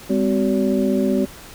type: tone cluster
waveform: sine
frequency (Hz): 202.2 / 257.7 / 376.7 / 570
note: G#3 / C4 / F#4 / C#5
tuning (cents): -46 / -26 / +31 / +48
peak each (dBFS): -20 / -20 / -22 / -25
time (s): 0.09-1.26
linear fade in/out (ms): 20
effects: pink hiss -40 dBFS RMS until 1.54 s